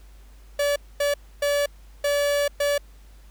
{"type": "tone bursts at uneven times", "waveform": "45% pulse", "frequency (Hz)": 575, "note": "D5", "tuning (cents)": -37, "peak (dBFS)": -20, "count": 5, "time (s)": [[0.59, 0.76], [1, 1.14], [1.42, 1.66], [2.04, 2.48], [2.6, 2.78]], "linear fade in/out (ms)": 5, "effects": ["added 50 Hz sine -45 dBFS peak until 3.3 s", "pink hiss -58 dBFS RMS until 3.3 s"]}